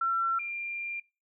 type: tone pair in turn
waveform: sine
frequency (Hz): 1352 / 2387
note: E6 / D7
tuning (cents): +43 / +28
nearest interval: minor seventh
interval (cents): 985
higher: second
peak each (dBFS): -25 / -33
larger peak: first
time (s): 0.01-0.39 / 0.39-1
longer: second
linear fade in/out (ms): 5
effects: noise-tail reverb RT60 0.3 s tail -24 dB re dry